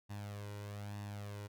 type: tone with flanger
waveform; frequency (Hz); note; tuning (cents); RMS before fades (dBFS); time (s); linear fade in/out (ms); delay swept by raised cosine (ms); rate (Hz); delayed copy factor
sawtooth; 102.6; G#2; -21; -45; 0.09-1.48; 20; 1.1 to 2.08; 1.1; +0.6
effects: none